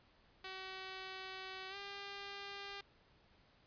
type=tone with pitch glide; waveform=5% pulse; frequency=378.4 to 399.7 Hz; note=F#4 to G4; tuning=+39 to +34 cents; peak=-34 dBFS; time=0.44-2.81 s; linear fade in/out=5 ms; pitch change=+95 cents; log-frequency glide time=1.69-1.76 s; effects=pink hiss -69 dBFS RMS until 3.66 s + resampled to 11025 Hz